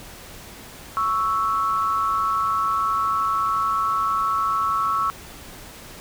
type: tone pair together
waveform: sine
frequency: 1110 / 1318.5 Hz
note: C#6 / E6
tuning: +2 / 0 cents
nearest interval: minor third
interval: 298 cents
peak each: -22 dBFS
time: 0.97-5.1 s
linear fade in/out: 0 ms
effects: pink hiss -41 dBFS RMS until 6 s